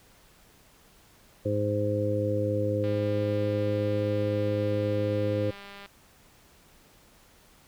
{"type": "harmonic tone", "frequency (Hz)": 103.83, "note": "G#2", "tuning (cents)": 0, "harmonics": [1, 2, 3, 4, 5], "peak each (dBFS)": [-29, -37, -32, -35, -28], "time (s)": [1.45, 5.51], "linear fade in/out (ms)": 10}
{"type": "click train", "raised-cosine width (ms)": 0.3, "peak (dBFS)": -29, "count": 605, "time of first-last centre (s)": [2.84, 5.86], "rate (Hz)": 200}
{"effects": ["pink hiss -58 dBFS RMS until 7.67 s"]}